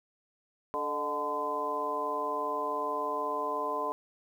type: harmonic tone with a mistuned harmonic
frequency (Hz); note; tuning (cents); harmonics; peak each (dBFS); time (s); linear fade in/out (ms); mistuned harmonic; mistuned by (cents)
146; D3; -10; 2 / 3 / 4 / 5 / 6 / 7; -43 / -37 / -37 / -41 / -41 / -32; 0.74-3.92; 0; 4; +68
effects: 10-bit